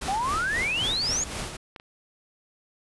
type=noise with tremolo; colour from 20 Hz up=pink; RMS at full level=-31 dBFS; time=0.01-1.57 s; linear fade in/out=10 ms; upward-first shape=triangle; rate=3.8 Hz; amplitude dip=60%
type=exponential sweep; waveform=sine; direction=up; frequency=740 to 6950 Hz; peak=-24 dBFS; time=0.08-1.24 s; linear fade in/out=5 ms
type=clicks; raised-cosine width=0.3 ms; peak=-23 / -31 dBFS; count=2; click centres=1.762 / 1.799 s
effects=resampled to 24000 Hz